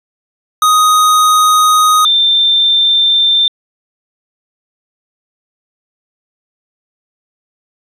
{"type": "tone pair in turn", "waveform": ["square", "sine"], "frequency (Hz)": [1249, 3576], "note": ["D#6", "A7"], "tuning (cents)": [6, 27], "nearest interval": "octave + tritone", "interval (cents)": 1821, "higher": "second", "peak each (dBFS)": [-7, -7], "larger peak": "neither", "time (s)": [[0.62, 2.05], [2.05, 3.48]], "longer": "neither", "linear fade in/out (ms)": 2, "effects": ["resampled to 32000 Hz"]}